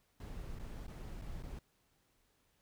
brown noise with dropouts, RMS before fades -45 dBFS, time 0.2-1.59 s, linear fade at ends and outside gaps 2 ms, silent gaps 0.589-0.596 / 0.867-0.88 / 1.215-1.22 / 1.425-1.435 s, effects pink hiss -75 dBFS RMS until 2.61 s

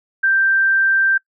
sine tone, 1570 Hz, G6, 2 cents sharp, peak -12 dBFS, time 0.23-1.18 s, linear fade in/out 10 ms, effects noise-tail reverb RT60 0.1 s tail -22 dB re dry

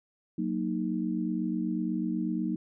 sine chord, D# minor, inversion first, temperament equal, 185 / 233.1 / 311.1 Hz, F#3 / A#3 / D#4, 0 / 0 / 0 cents, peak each -32 dBFS, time 0.38-2.56 s, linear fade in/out 5 ms, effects none

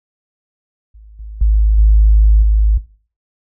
sine tone with level steps, 52.9 Hz, G#1, 33 cents sharp, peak -36 / -26 / -7 / -4 / -7 dBFS, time 0.94-2.78 s, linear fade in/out 10 ms, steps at 1.19 / 1.41 / 1.78 / 2.42 s, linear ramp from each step 5 ms, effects noise-tail reverb RT60 0.4 s tail -17 dB re dry + tanh soft clip ceiling 0 dBFS

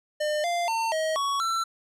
square tone with pitch steps, 603 / 694 / 904 / 633 / 1118 / 1341 Hz, D5 / F5 / A5 / D#5 / C#6 / E6, +46 / -11 / +47 / +30 / +14 / +29 cents, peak -25 dBFS, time 0.2-1.64 s, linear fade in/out 10 ms, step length 240 ms, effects low-pass 9000 Hz 12 dB/octave

